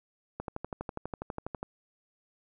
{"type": "click train", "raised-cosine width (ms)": 1, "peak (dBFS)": -21, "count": 16, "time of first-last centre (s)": [0.4, 1.63], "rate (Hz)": 12.2, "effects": []}